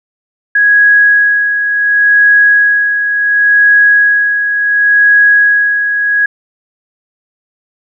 sine tone with tremolo, 1661.2 Hz, G#6, in tune, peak -3 dBFS, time 0.55-6.26 s, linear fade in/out 5 ms, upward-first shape sine, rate 0.7 Hz, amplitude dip 55%, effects none

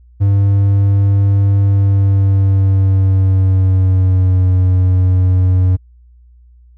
triangle tone with pitch glide, 99.4 to 92.21 Hz, G2 to F#2, +25 to -5 cents, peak -6 dBFS, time 0.2-5.77 s, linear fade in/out 20 ms, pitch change -130 cents, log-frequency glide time 1.61-4.49 s, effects added 60 Hz sine -41 dBFS peak until 6.77 s

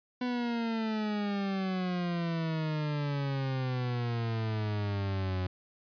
40% pulse exponential sweep, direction down, 250 to 91.1 Hz, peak -29 dBFS, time 0.21-5.47 s, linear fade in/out 5 ms, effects resampled to 11025 Hz

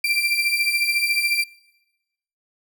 35% pulse beating tone pair, 2349 / 2363 Hz, D7 / D7, 0 / +10 cents, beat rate 14 Hz, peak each -22 / -18 dBFS, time 0.04-1.44 s, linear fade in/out 5 ms, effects noise-tail reverb RT60 1.0 s tail -22 dB re dry

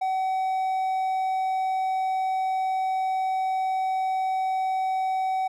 triangle tone, 757 Hz, F#5, 39 cents sharp, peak -21 dBFS, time 0.01-5.48 s, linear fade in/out 10 ms, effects none

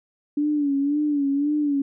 sine tone with vibrato, 288.1 Hz, D4, 33 cents flat, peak -19 dBFS, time 0.37-1.82 s, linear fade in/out 5 ms, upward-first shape sine, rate 1.9 Hz, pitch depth 71 cents each way, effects none

